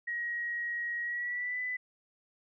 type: tone with pitch glide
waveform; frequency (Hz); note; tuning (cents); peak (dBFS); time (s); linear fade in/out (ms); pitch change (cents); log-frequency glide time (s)
sine; 1895 to 1997.3; A#6 to B6; +28 to +19; -32; 0.07-1.77; 10; +91; 1.02-1.6
effects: none